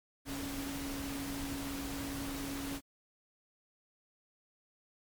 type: tone in noise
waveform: sine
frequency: 277.2 Hz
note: C#4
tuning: in tune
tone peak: -39 dBFS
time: 0.25-2.81 s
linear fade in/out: 50 ms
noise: pink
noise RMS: -42 dBFS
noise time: 0.25-2.81 s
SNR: 0 dB
effects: MP3 96 kbps